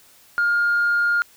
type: tone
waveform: sine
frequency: 1414 Hz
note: F6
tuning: 21 cents sharp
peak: -15 dBFS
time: 0.38-1.22 s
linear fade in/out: 0 ms
effects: tanh soft clip ceiling -13 dBFS + white hiss -52 dBFS RMS until 1.36 s